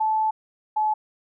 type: tone pair in turn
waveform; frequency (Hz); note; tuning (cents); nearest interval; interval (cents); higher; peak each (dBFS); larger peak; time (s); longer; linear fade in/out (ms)
sine; 871 / 858.5; A5 / A5; -18 / -43; unison; 25; first; -19; neither; 0-0.31 / 0.76-0.94; first; 10
effects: none